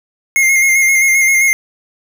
square tone with vibrato, 2134 Hz, C7, 34 cents sharp, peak -9 dBFS, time 0.36-1.53 s, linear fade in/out 0 ms, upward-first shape square, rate 7.6 Hz, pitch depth 26 cents each way, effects none

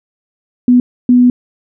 sine tone bursts at uneven times, 246.9 Hz, B3, in tune, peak -4 dBFS, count 2, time 0.68-0.8 / 1.09-1.3 s, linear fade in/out 2 ms, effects none

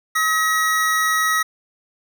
square tone pair together, 1276.1 / 1912 Hz, D#6 / A#6, +43 / +43 cents, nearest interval perfect fifth, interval 700 cents, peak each -20 dBFS, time 0.15-1.43 s, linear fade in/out 10 ms, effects none

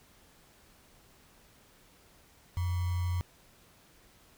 sine tone with sample-and-hold, 88.8 Hz, F2, 29 cents sharp, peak -28 dBFS, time 2.57-3.21 s, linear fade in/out 0 ms, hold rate 1050 Hz, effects pink hiss -61 dBFS RMS until 4.37 s

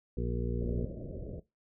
harmonic tone, 59.3 Hz, A#1, 30 cents sharp, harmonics 1 / 2 / 3 / 4 / 6 / 7 / 8, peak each -34 / -37 / -39 / -40 / -42 / -42 / -43 dBFS, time 0.17-0.86 s, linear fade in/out 5 ms
pink low-pass noise, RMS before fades -41 dBFS, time 0.61-1.4 s, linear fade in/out 5 ms, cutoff 620 Hz, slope 96 dB/octave
effects noise-tail reverb RT60 0.2 s tail -17 dB re dry

